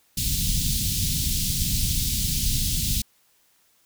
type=band-stop noise; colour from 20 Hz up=pink; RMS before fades=-24 dBFS; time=0.17-3.02 s; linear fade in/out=5 ms; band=190 to 3500 Hz; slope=24 dB/octave; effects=white hiss -63 dBFS RMS until 3.85 s